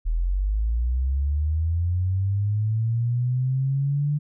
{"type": "linear sweep", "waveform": "sine", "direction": "up", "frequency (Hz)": [38.89, 148.5], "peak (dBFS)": -20, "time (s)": [0.05, 4.19], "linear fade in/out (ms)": 20, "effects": []}